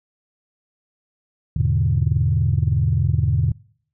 sine chord, E dominant seventh, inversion none, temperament equal, 82.41 / 103.83 / 123.47 / 146.83 Hz, E2 / G#2 / B2 / D3, 0 / 0 / 0 / 0 cents, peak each -21 dBFS, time 1.56-3.52 s, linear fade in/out 5 ms, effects noise-tail reverb RT60 0.6 s tail -25 dB re dry + tanh soft clip ceiling -7 dBFS

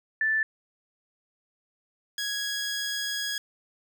sine / 15% pulse tone pair in turn, 1760 / 1661.2 Hz, A6 / G#6, 0 / 0 cents, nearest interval minor second, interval 100 cents, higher first, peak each -22 dBFS, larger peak neither, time 0.21-0.43 / 2.18-3.38 s, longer second, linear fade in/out 2 ms, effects none

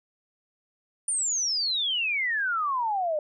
sine exponential sweep, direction down, 9320 to 587.3 Hz, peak -24 dBFS, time 1.08-3.19 s, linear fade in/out 2 ms, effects none

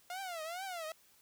sawtooth tone with vibrato, 698.5 Hz, F5, in tune, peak -36 dBFS, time 0.1-0.92 s, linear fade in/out 2 ms, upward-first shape triangle, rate 2.3 Hz, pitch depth 220 cents each way, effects white hiss -66 dBFS RMS until 1.21 s

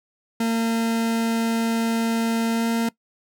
40% pulse tone with pitch glide, 228.1 to 229.6 Hz, A#3 to A#3, -37 to -26 cents, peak -19 dBFS, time 0.4-2.89 s, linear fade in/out 5 ms, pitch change +11 cents, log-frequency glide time 2.52-2.67 s, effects noise-tail reverb RT60 0.1 s tail -21 dB re dry

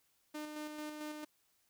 sawtooth tone with tremolo, 302.5 Hz, D#4, 49 cents flat, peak -37 dBFS, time 0.34-1.25 s, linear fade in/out 10 ms, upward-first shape square, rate 4.5 Hz, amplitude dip 35%, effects white hiss -75 dBFS RMS until 1.69 s

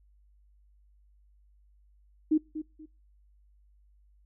sine tone with echo, 310.4 Hz, D#4, 4 cents flat, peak -20 dBFS, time 2.31-2.38 s, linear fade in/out 10 ms, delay 240 ms, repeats 2, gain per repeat -12 dB, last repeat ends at 2.86 s, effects noise-tail reverb RT60 0.3 s tail -25 dB re dry + added 50 Hz sine -59 dBFS peak until 4.25 s

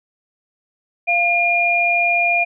sine tone pair together, 692 / 2417 Hz, F5 / D7, -16 / +49 cents, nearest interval octave + minor seventh, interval 2165 cents, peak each -19 / -15 dBFS, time 1.07-2.45 s, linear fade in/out 20 ms, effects none

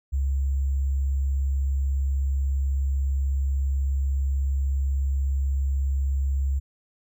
sine tone with sample-and-hold, 68.2 Hz, C#2, 28 cents flat, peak -21 dBFS, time 0.12-6.6 s, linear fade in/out 20 ms, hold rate 7350 Hz, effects none

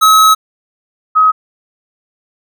square / sine tone pair in turn, 1283 / 1269 Hz, E6 / D#6, -47 / +34 cents, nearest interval unison, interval 19 cents, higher first, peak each -5 dBFS, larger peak neither, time 0.01-0.35 / 1.15-1.32 s, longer first, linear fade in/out 20 ms, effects none

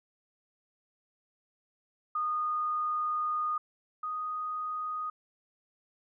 sine tone pair in turn, 1229 / 1243.3 Hz, D#6 / D#6, -22 / -2 cents, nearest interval unison, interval 20 cents, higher second, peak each -28 / -32 dBFS, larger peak first, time 2.15-3.58 / 4.03-5.1 s, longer first, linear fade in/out 5 ms, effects none

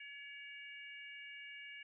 harmonic tone, 566 Hz, C#5, 36 cents sharp, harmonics 3 / 4 / 5, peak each -54 / -51 / -54 dBFS, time 0-1.83 s, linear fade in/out 5 ms, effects none

